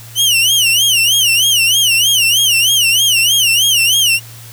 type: tone with vibrato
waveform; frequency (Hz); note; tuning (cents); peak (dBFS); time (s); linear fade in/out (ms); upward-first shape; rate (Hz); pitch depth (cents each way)
sawtooth; 2960; F#7; 0; -6; 0.15-4.2; 50; sine; 3.2; 170
effects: added 115 Hz sine -34 dBFS peak until 4.52 s + white hiss -37 dBFS RMS until 4.52 s